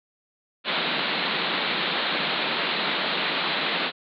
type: band-pass noise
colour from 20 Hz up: white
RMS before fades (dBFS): -26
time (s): 0.64-3.92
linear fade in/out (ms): 50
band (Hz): 150 to 4200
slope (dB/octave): 96
effects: none